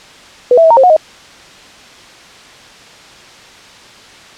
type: tone with pitch steps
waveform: sine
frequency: 493.5 / 660 / 648 / 925 / 531 / 726 / 627 Hz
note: B4 / E5 / E5 / A#5 / C5 / F#5 / D#5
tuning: -1 / +2 / -30 / -14 / +25 / -33 / +13 cents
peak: -3 dBFS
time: 0.51-0.965 s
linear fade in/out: 2 ms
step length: 65 ms
effects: white hiss -37 dBFS RMS until 4.37 s + low-pass 5000 Hz 12 dB/octave